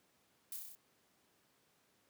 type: noise with echo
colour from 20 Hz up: violet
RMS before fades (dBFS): -44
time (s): 0.52-0.56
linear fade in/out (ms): 2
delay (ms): 32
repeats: 6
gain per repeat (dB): -2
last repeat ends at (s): 0.752
effects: pink hiss -73 dBFS RMS until 2.09 s + high-pass 150 Hz 12 dB/octave